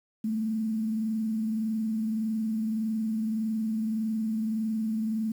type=tone with frequency modulation; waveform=sine; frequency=220 Hz; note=A3; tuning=in tune; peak=-26 dBFS; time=0.24-5.32 s; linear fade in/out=5 ms; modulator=21.7 Hz; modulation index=0.28; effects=9-bit